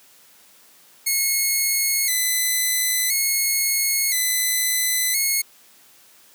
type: tone with vibrato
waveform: 5% pulse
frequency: 2093 Hz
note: C7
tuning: in tune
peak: -9 dBFS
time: 1.06-5.42 s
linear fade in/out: 10 ms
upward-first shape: square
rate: 0.49 Hz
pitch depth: 69 cents each way
effects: white hiss -52 dBFS RMS until 6.34 s + high-pass 150 Hz 12 dB/octave